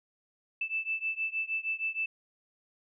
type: beating tone pair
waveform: sine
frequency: 2637 / 2643.4 Hz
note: E7 / E7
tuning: 0 / +4 cents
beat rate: 6.4 Hz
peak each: -33 / -34 dBFS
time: 0.61-2.06 s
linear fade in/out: 5 ms
effects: none